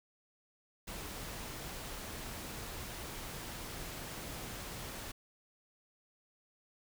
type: noise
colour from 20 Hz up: pink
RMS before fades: -44 dBFS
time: 0.87-5.12 s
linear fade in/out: 10 ms
effects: none